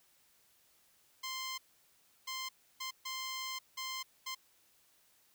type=tone bursts at uneven times; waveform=10% pulse; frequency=1046.5 Hz; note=C6; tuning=in tune; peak=-30 dBFS; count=6; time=1.23-1.58 / 2.27-2.49 / 2.8-2.91 / 3.05-3.59 / 3.77-4.03 / 4.26-4.35 s; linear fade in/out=10 ms; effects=white hiss -69 dBFS RMS until 5.34 s